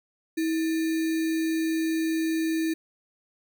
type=tone with sample-and-hold; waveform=sine; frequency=322.5 Hz; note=E4; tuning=38 cents flat; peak=-23 dBFS; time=0.37-2.74 s; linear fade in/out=10 ms; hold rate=2100 Hz; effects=none